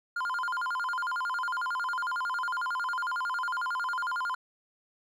triangle tone with vibrato, 1200 Hz, D6, 37 cents sharp, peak -27 dBFS, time 0.16-4.35 s, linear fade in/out 5 ms, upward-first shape square, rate 11 Hz, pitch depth 280 cents each way, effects none

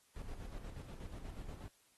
brown noise with tremolo, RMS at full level -45 dBFS, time 0.16-1.68 s, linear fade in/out 0 ms, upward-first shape square, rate 8.3 Hz, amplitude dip 50%, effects white hiss -71 dBFS RMS until 1.97 s + AAC 32 kbps

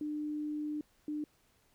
sine tone bursts at uneven times, 300 Hz, D4, 37 cents sharp, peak -34 dBFS, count 2, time 0.01-0.81 / 1.08-1.24 s, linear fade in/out 2 ms, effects pink hiss -70 dBFS RMS until 1.74 s

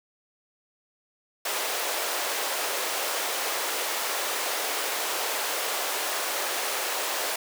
pink high-pass noise, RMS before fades -29 dBFS, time 1.45-7.36 s, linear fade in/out 5 ms, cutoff 450 Hz, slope 24 dB/octave, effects none

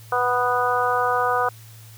harmonic tone, 246.9 Hz, B3, in tune, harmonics 2 / 3 / 4 / 5 / 6, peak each -25 / -24 / -25 / -23 / -27 dBFS, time 0.12-1.49 s, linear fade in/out 5 ms, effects added 111 Hz sine -42 dBFS peak until 1.97 s + white hiss -49 dBFS RMS until 1.97 s

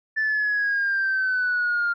sine exponential sweep, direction down, 1762 to 1396.9 Hz, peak -19 dBFS, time 0.16-1.94 s, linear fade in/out 20 ms, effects tanh soft clip ceiling -17 dBFS

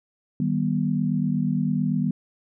sine chord, Eb augmented, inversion none, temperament just, 155.56 / 194.45 / 243.1 Hz, Eb3 / G3 / B3, 0 / -14 / -27 cents, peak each -25 dBFS, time 0.4-2.11 s, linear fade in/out 2 ms, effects none

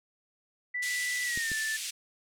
sine tone with pitch glide, 1975.5 to 1760 Hz, B6 to A6, 0 to 0 cents, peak -30 dBFS, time 0.74-1.77 s, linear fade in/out 10 ms, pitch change -200 cents, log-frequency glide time 1.24-1.54 s
white band-pass noise, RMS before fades -37 dBFS, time 0.82-1.91 s, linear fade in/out 10 ms, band 2100 to 9600 Hz, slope 24 dB/octave
clicks, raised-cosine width 3 ms, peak -28 dBFS, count 2, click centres 1.375 / 1.517 s
effects none

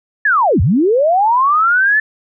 sine linear two-way sweep, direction down then up, 1769 to 70.1 to 1769 Hz, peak -9 dBFS, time 0.25-2 s, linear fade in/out 5 ms, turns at 0.61 s, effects none

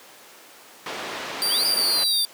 pink low-pass noise, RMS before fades -29 dBFS, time 0.86-2.04 s, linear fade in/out 2 ms, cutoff 4300 Hz, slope 12 dB/octave
sawtooth tone, 4699 Hz, D8, in tune, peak -18 dBFS, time 1.42-2.25 s, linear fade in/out 0 ms
sine exponential two-way sweep, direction up then down, 2817 to 4969 to 3504 Hz, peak -23 dBFS, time 1.48-2.26 s, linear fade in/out 50 ms, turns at 1.66 s
effects pink hiss -46 dBFS RMS until 2.33 s + high-pass 400 Hz 12 dB/octave

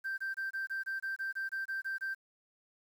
sine tone bursts, 1568 Hz, G6, in tune, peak -32 dBFS, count 13, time 0.04-2.148 s, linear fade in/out 20 ms, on 140 ms, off 24 ms, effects tanh soft clip ceiling -31 dBFS + 10-bit

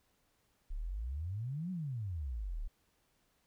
sine exponential two-way sweep, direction up then down, 32.19 to 190.1 to 32.19 Hz, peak -36 dBFS, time 0.7-2.68 s, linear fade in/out 10 ms, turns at 1.71 s, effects pink hiss -75 dBFS RMS until 3.46 s

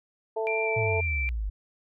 harmonic tone, 221.4 Hz, A3, 11 cents sharp, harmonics 2 / 3 / 4, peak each -28 / -32 / -34 dBFS, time 0.36-1.01 s, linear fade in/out 10 ms
sine tone with vibrato, 2349 Hz, D7, in tune, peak -28 dBFS, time 0.47-1.29 s, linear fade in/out 0 ms, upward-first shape square, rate 2.5 Hz, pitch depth 10 cents each way
sine exponential sweep, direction down, 117.5 to 47.7 Hz, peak -27 dBFS, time 0.76-1.5 s, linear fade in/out 10 ms
effects none

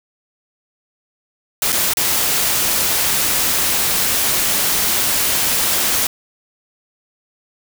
white noise with dropouts, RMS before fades -17 dBFS, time 1.62-6.07 s, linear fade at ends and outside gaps 2 ms, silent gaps 1.722-1.726 / 1.936-1.97 s, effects none

